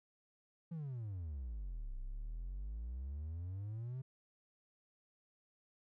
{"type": "exponential two-way sweep", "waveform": "triangle", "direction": "down then up", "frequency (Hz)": [172.8, 30.87, 133.6], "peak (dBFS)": -38, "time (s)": [0.71, 4.02], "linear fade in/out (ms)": 10, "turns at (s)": 1.96, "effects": ["tanh soft clip ceiling -34 dBFS"]}